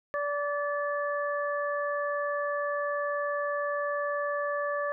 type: harmonic tone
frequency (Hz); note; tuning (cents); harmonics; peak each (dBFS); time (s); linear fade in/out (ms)
579; D5; -25; 1 / 2 / 3; -30 / -33 / -35; 0.14-4.92; 0
effects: none